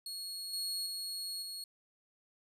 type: tone with level steps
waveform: sawtooth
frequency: 4322 Hz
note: C#8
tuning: 45 cents flat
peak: -37 / -32 / -35 / -38 dBFS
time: 0.06-1.64 s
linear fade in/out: 2 ms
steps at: 0.53 / 0.86 / 1.42 s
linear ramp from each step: 5 ms
effects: resampled to 32000 Hz